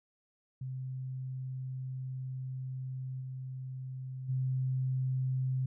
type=tone with level steps; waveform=sine; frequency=130.1 Hz; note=C3; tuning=9 cents flat; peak=-36 / -38 / -29 dBFS; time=0.61-5.66 s; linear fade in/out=5 ms; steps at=3.2 / 4.28 s; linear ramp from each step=20 ms; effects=none